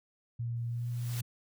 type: tone with pitch glide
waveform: sine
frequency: 117.8 to 120.28 Hz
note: A#2 to B2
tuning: +19 to -45 cents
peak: -32 dBFS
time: 0.39-1.22 s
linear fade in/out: 10 ms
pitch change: +36 cents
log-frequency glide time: 0.68-0.9 s
type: noise with exponential growth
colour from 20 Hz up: white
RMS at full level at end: -41 dBFS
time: 0.56-1.21 s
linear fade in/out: 5 ms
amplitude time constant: 140 ms
effects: none